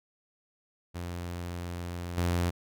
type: tone with level steps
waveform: sawtooth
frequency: 87.31 Hz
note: F2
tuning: in tune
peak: -31 / -22 dBFS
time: 0.94-2.51 s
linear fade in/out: 20 ms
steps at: 2.17 s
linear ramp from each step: 10 ms
effects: none